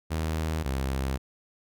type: tone pair in turn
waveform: sawtooth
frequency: 79.3 / 66.68 Hz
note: D#2 / C2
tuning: +33 / +33 cents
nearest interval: minor third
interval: 300 cents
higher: first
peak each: -23 dBFS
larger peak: neither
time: 0.1-0.64 / 0.64-1.18 s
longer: neither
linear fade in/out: 20 ms
effects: none